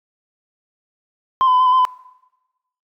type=tone with pitch steps; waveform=sine; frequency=1050 / 1014 / 1005 / 1026 / 1003 / 1033 / 1008 Hz; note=C6 / B5 / B5 / C6 / B5 / C6 / B5; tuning=+6 / +45 / +30 / -34 / +26 / -22 / +35 cents; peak=-9 dBFS; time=1.41-1.851 s; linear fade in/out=0 ms; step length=63 ms; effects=noise-tail reverb RT60 1.0 s tail -22 dB re dry + tanh soft clip ceiling -9 dBFS